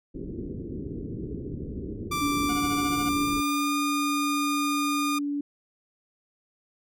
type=low-pass noise; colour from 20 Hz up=white; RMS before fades=-35 dBFS; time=0.14-3.41 s; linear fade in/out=10 ms; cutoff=400 Hz; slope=48 dB/octave
type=tone with pitch glide; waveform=sawtooth; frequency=1174.7 to 1216.8 Hz; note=D6 to D#6; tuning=0 to -39 cents; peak=-23 dBFS; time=2.11-5.19 s; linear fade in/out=10 ms; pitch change=+61 cents; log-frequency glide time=2.75-3.76 s
type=tone; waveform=sine; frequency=287.6 Hz; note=D4; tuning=36 cents flat; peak=-26 dBFS; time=2.21-5.41 s; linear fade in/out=5 ms
type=tone with tremolo; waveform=sawtooth; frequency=726 Hz; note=F#5; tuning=33 cents flat; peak=-30 dBFS; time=2.49-3.09 s; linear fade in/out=2 ms; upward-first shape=triangle; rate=14 Hz; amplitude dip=85%
effects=none